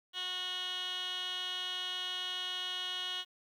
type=tone with band-pass filter; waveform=15% pulse; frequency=365.4 Hz; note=F#4; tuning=22 cents flat; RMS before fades=-38 dBFS; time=0.13-3.25 s; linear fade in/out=50 ms; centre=3000 Hz; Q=6.5; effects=11-bit